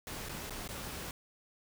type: noise with dropouts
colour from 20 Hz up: pink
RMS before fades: -42 dBFS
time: 0.07-1.11 s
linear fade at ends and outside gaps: 1 ms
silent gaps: 0.287-0.293 / 0.497-0.506 / 0.677-0.689 s
effects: none

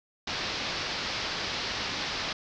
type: low-pass noise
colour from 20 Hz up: white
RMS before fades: -33 dBFS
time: 0.27-2.33 s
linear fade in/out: 5 ms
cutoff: 5300 Hz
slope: 48 dB/octave
effects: none

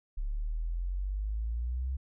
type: exponential sweep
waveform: sine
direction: up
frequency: 34.46 to 67 Hz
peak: -30 dBFS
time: 0.17-1.97 s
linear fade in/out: 10 ms
effects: none

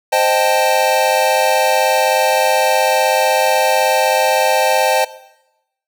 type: chord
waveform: square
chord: A half-diminished seventh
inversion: first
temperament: equal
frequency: 523.3 / 622.3 / 784 / 880 Hz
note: C5 / Eb5 / G5 / A5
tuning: 0 / 0 / 0 / 0 cents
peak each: -18 dBFS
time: 0.12-5.05 s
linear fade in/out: 10 ms
effects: noise-tail reverb RT60 0.9 s tail -18 dB re dry

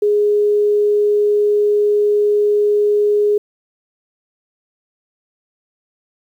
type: tone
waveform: sine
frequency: 415.3 Hz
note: G#4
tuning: in tune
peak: -11 dBFS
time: 0.02-3.38 s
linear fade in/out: 5 ms
effects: 8-bit

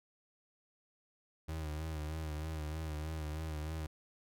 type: tone with vibrato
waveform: 35% pulse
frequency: 77.78 Hz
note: D#2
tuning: in tune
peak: -36 dBFS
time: 1.48-3.87 s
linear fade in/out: 10 ms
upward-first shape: sine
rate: 3.2 Hz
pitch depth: 49 cents each way
effects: none

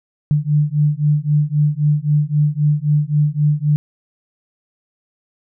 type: beating tone pair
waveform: sine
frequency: 146.9 / 150.7 Hz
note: D3 / D3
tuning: +1 / +45 cents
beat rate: 3.8 Hz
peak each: -16 dBFS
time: 0.31-3.76 s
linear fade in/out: 0 ms
effects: none

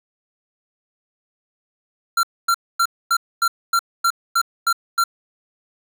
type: tone bursts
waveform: square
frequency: 1368 Hz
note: F6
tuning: 36 cents flat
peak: -15 dBFS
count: 10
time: 2.17-5.04 s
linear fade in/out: 5 ms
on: 62 ms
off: 250 ms
effects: none

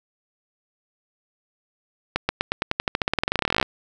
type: accelerating click train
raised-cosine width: 0.3 ms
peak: -4 dBFS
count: 29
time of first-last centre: 2.16-3.628 s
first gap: 130 ms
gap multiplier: 0.92
effects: none

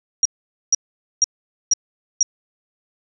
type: tone bursts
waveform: sine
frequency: 5700 Hz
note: F8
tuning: 34 cents sharp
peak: -11 dBFS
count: 5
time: 0.23-2.23 s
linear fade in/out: 2 ms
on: 24 ms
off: 470 ms
effects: none

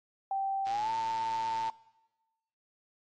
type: tone with pitch glide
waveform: sine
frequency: 780 to 896 Hz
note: G5 to A5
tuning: -9 to +31 cents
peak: -29 dBFS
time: 0.31-1.7 s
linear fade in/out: 2 ms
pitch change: +240 cents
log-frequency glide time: 0.69-0.9 s
type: click train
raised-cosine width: 0.2 ms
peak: -28 dBFS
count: 117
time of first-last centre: 0.67-1.688 s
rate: 114 Hz
effects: noise-tail reverb RT60 1.0 s tail -20 dB re dry + AAC 32 kbps

